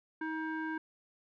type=tone with low-pass filter; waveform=square; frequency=317 Hz; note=D#4; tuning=32 cents sharp; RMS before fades=-37 dBFS; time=0.21-0.78 s; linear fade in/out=5 ms; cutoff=1500 Hz; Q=4; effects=none